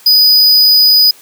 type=tone; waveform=square; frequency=4968 Hz; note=D#8; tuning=3 cents flat; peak=-5 dBFS; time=0.06-1.11 s; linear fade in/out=5 ms; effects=white hiss -41 dBFS RMS until 1.21 s + high-pass 200 Hz 12 dB/octave